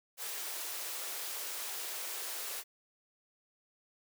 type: high-pass noise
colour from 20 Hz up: white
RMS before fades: -40 dBFS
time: 0.17-2.64 s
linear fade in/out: 50 ms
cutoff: 340 Hz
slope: 48 dB/octave
effects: none